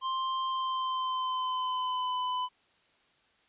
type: tone with pitch glide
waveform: square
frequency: 1050 to 1004.3 Hz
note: C6 to B5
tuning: +6 to +29 cents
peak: -30 dBFS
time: 0.01-2.49 s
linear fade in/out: 50 ms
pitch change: -77 cents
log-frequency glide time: 0.45-2.17 s
effects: white hiss -67 dBFS RMS until 3.48 s + resampled to 8000 Hz